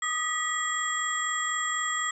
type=tone cluster; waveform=sine; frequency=1206 / 1250 / 1939 / 3301 / 7560 Hz; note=D6 / D#6 / B6 / G#7 / A#8; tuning=+46 / +8 / -32 / -11 / +23 cents; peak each=-38 / -32 / -30 / -36 / -33 dBFS; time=0.02-2.11 s; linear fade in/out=5 ms; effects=none